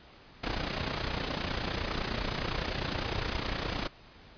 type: noise with amplitude modulation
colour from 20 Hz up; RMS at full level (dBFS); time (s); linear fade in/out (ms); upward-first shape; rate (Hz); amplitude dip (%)
pink; -30; 0.43-3.88; 10; sine; 29.8; 65
effects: pink hiss -54 dBFS RMS until 4.37 s + resampled to 11025 Hz